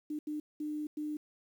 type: tone bursts at uneven times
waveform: sine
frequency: 301.2 Hz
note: D4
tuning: 44 cents sharp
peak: -34 dBFS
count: 4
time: 0.1-0.19 / 0.27-0.4 / 0.6-0.87 / 0.97-1.17 s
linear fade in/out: 5 ms
effects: 10-bit